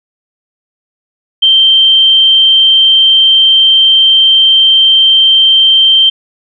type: tone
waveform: sine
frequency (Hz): 3136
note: G7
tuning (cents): 0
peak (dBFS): -3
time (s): 1.42-6.1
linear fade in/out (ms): 10
effects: none